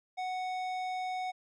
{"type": "tone with tanh clipping", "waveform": "sine", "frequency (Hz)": 740, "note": "F#5", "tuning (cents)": 0, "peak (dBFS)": -35, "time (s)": [0.17, 1.32], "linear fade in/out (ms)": 20, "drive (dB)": 14, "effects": []}